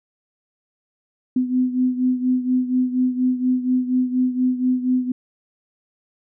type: beating tone pair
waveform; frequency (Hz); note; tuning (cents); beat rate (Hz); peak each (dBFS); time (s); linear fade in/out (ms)
sine; 252.4 / 256.6; B3 / C4; +38 / -34; 4.2; -18 / -23; 1.36-5.12; 5
effects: none